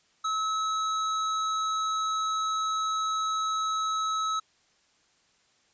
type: tone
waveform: square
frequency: 1293 Hz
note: E6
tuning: 34 cents flat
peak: -27 dBFS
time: 0.24-4.4 s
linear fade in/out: 10 ms
effects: white hiss -66 dBFS RMS until 5.73 s + resampled to 16000 Hz